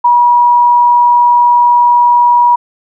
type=tone; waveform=sine; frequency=964 Hz; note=B5; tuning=42 cents flat; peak=-4 dBFS; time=0.04-2.56 s; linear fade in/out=10 ms; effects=none